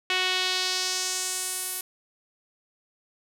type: tone with band-pass filter sweep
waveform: sawtooth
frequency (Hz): 370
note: F#4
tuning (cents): 0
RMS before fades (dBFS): -28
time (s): 0.1-1.81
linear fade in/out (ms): 2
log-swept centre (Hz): 2800 to 12000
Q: 1.8
effects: none